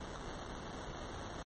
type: noise with sample-and-hold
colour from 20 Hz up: pink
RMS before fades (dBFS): -45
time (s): 0-1.43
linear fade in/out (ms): 5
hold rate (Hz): 2450
effects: MP3 32 kbps